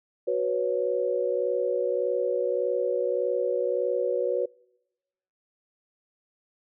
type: chord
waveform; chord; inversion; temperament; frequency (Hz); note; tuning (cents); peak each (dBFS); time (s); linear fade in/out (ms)
sine; F# suspended fourth; none; just; 370 / 493.3 / 555; F#4 / B4 / C#5; 0 / -2 / +2; -29 / -26 / -28; 0.27-4.46; 10
effects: noise-tail reverb RT60 1.0 s tail -26 dB re dry